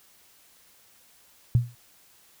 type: tone with exponential decay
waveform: sine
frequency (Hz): 120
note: B2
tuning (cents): -49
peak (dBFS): -13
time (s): 1.55-1.75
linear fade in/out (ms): 0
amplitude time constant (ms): 42
effects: white hiss -58 dBFS RMS until 2.4 s